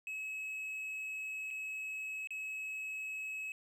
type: tone with dropouts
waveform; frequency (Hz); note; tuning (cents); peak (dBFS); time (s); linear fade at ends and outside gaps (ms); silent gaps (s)
triangle; 2572; E7; -43; -37; 0.07-3.52; 1; 1.505-1.509 / 2.273-2.306
effects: none